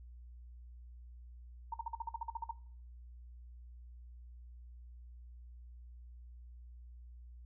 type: tone bursts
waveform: sine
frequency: 920 Hz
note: A#5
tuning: 23 cents flat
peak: -35 dBFS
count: 12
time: 1.72-2.512 s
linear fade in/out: 5 ms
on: 22 ms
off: 48 ms
effects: noise-tail reverb RT60 0.5 s tail -18 dB re dry + added 60 Hz sine -50 dBFS peak until 7.45 s